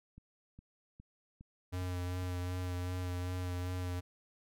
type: click train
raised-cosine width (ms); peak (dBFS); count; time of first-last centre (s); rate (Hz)
5; -40; 6; 0.18-2.229; 2.44
type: tone with vibrato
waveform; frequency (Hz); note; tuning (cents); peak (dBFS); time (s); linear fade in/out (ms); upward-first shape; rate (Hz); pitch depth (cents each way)
square; 90.2; F#2; -44; -36; 1.72-4.01; 20; sine; 2.6; 19
effects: none